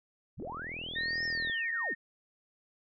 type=linear two-way sweep; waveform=sine; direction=up then down; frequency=38 to 5410 to 131.6 Hz; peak=-38 dBFS; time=0.37-1.94 s; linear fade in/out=20 ms; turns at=1.25 s
type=click train; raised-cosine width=2 ms; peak=-33 dBFS; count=46; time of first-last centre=0.4-1.498 s; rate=41 Hz
type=tone with vibrato; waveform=sine; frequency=1836 Hz; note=A#6; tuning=27 cents flat; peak=-31 dBFS; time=0.95-1.95 s; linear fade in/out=20 ms; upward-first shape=sine; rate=1.5 Hz; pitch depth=11 cents each way
effects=none